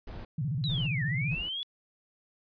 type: noise bursts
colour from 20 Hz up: brown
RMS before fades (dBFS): -41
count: 3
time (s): 0.07-1.49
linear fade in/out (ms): 5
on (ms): 180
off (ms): 440
type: tone with vibrato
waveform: sine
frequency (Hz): 138.59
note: C#3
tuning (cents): 0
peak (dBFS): -28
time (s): 0.38-1.35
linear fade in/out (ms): 5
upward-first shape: square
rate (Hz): 15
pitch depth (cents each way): 220
type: linear two-way sweep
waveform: sine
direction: down then up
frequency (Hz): 4018 to 1724 to 3442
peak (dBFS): -32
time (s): 0.64-1.63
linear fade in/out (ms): 0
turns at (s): 1.04
effects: resampled to 11025 Hz